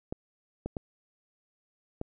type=clicks; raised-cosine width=2 ms; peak=-20 dBFS; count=4; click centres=0.125 / 0.66 / 0.768 / 2.014 s; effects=none